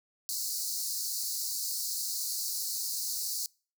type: high-pass noise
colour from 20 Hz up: pink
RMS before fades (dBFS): -34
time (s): 0.29-3.46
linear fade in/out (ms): 0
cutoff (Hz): 4200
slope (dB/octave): 96
effects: noise-tail reverb RT60 0.4 s tail -26 dB re dry